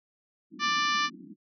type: band-pass noise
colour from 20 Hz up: pink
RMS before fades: -46 dBFS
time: 0.5-1.36 s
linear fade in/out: 50 ms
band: 170 to 340 Hz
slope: 96 dB/octave
type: harmonic tone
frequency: 590 Hz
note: D5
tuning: 8 cents sharp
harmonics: 2 / 3 / 4 / 5 / 6 / 7 / 8 / 9 / 10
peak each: -27 / -31 / -33 / -35 / -37 / -38 / -39 / -40 / -41 dBFS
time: 0.59-1.1 s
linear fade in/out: 50 ms
effects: none